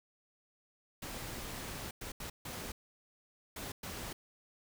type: noise bursts at uneven times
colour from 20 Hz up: pink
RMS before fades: -43 dBFS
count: 6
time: 1.02-1.91 / 2.01-2.12 / 2.2-2.3 / 2.45-2.72 / 3.56-3.72 / 3.83-4.13 s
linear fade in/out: 5 ms
effects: none